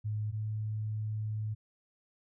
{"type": "tone pair in turn", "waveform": "sine", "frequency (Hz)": [106.5, 107.68], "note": ["G#2", "A2"], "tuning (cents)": [44, -37], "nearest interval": "unison", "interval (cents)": 19, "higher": "second", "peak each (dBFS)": [-31, -32], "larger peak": "first", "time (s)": [[0.04, 0.32], [0.32, 1.55]], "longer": "second", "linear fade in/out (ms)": 20, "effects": []}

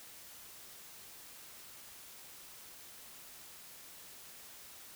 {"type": "silence", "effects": ["white hiss -53 dBFS RMS until 4.95 s"]}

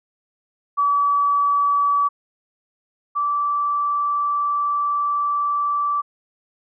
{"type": "tone pair in turn", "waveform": "sine", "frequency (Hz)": [1146, 1162], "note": ["D6", "D6"], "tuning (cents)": [-43, -19], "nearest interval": "unison", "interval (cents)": 24, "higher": "second", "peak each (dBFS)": [-15, -18], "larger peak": "first", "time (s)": [[0.77, 2.09], [3.15, 6.02]], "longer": "second", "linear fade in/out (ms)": 20, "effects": []}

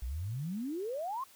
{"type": "exponential sweep", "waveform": "sine", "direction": "up", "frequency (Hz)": [55, 1108.7], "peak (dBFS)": -34, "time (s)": [0.02, 1.24], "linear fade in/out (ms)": 5, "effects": ["white hiss -59 dBFS RMS until 1.35 s"]}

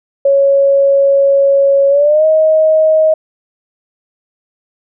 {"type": "tone with pitch glide", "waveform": "sine", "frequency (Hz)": [554, 629.1], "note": ["C#5", "D#5"], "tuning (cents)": [-1, 19], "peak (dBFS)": -6, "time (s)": [0.25, 3.14], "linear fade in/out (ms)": 5, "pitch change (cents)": 220, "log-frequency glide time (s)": [1.89, 2.25], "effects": []}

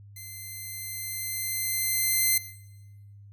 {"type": "tone with level ramp", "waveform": "5% pulse", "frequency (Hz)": 2069, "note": "C7", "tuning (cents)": -20, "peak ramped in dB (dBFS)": [-31, -10], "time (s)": [0.16, 2.38], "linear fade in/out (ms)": 5, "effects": ["noise-tail reverb RT60 1.0 s tail -17 dB re dry", "added 101 Hz sine -46 dBFS peak until 3.32 s"]}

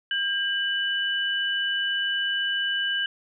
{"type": "tone pair together", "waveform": "sine", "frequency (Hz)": [1603, 2974], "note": ["G6", "F#7"], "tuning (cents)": [38, 8], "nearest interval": "major seventh", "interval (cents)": 1070, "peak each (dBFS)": -26, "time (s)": [0.11, 3.06], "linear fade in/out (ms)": 2, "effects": []}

